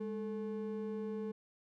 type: ring-modulated tone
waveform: triangle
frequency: 322.6 Hz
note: E4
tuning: 37 cents flat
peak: -32 dBFS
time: 0-1.32 s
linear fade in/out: 10 ms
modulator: 117 Hz
effects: none

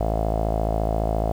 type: tone with low-pass filter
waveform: sawtooth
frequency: 54.5 Hz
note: A1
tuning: 16 cents flat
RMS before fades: -23 dBFS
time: 0-1.32 s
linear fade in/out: 5 ms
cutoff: 680 Hz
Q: 6.7
effects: 8-bit

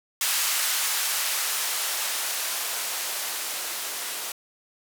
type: noise with band-pass filter sweep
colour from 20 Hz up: violet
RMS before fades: -28 dBFS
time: 0.21-4.32 s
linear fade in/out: 2 ms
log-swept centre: 1100 to 400 Hz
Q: 0.75
effects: none

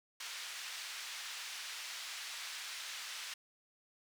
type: band-pass noise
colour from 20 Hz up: white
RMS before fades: -45 dBFS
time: 0.2-3.34 s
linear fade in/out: 5 ms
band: 1400 to 4900 Hz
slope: 12 dB/octave
effects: none

